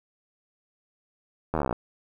slowing click train, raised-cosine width 1 ms, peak -12 dBFS, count 14, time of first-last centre 1.54-1.727 s, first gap 12 ms, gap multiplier 1.03, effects 9-bit

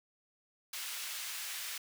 pink high-pass noise, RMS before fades -41 dBFS, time 0.73-1.78 s, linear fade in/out 5 ms, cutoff 2000 Hz, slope 12 dB/octave, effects none

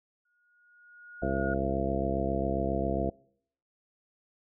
sine tone with exponential growth, 1441 Hz, F#6, 46 cents flat, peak -33 dBFS, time 0.25-1.54 s, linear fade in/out 5 ms, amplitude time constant 280 ms
harmonic tone, 67.4 Hz, C#2, 48 cents flat, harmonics 1 / 2 / 3 / 4 / 5 / 6 / 7 / 8 / 10, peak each -35 / -37 / -35 / -37 / -35 / -39 / -36 / -37 / -33 dBFS, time 1.22-3.1 s, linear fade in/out 5 ms
effects noise-tail reverb RT60 0.7 s tail -26 dB re dry

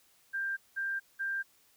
sine tone bursts, 1586 Hz, G6, 20 cents sharp, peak -31 dBFS, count 3, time 0.33-1.43 s, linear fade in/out 20 ms, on 240 ms, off 190 ms, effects white hiss -66 dBFS RMS until 1.76 s

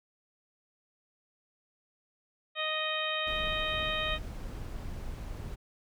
harmonic tone, 622.3 Hz, D#5, in tune, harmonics 1 / 2 / 3 / 4 / 5 / 6, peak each -37 / -37 / -37 / -37 / -37 / -37 dBFS, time 2.55-4.19 s, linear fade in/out 50 ms
brown noise, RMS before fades -39 dBFS, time 3.26-5.56 s, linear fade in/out 20 ms
effects none

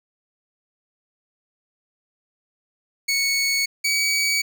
20% pulse tone pair in turn, 2217 / 2271 Hz, C#7 / C#7, 0 / +41 cents, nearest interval unison, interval 41 cents, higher second, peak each -14 dBFS, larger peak neither, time 3.08-3.66 / 3.84-4.42 s, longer neither, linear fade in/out 10 ms, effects none

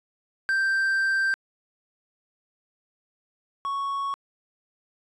triangle tone pair in turn, 1569 / 1109.5 Hz, G6 / C#6, +1 / +1 cents, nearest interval tritone, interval 600 cents, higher first, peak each -19 / -24 dBFS, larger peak first, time 0.49-1.34 / 3.65-4.14 s, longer first, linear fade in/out 0 ms, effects resampled to 24000 Hz

